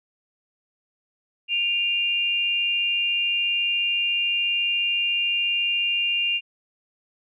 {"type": "tone pair together", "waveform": "sine", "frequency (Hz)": [2435, 2794], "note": ["D#7", "F7"], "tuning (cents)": [-38, 0], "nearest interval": "major second", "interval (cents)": 238, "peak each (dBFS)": [-28, -21], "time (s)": [1.48, 6.41], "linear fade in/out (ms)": 50, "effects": []}